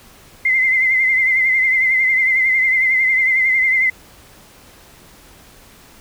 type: tone with vibrato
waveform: sine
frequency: 2070 Hz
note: C7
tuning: 19 cents flat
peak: -12 dBFS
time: 0.45-3.9 s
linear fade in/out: 5 ms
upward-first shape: triangle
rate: 11 Hz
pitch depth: 56 cents each way
effects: pink hiss -45 dBFS RMS until 6 s